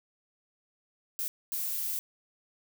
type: noise bursts at uneven times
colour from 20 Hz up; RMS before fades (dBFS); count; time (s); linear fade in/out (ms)
violet; -33; 2; 1.19-1.28 / 1.52-1.99; 0
effects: none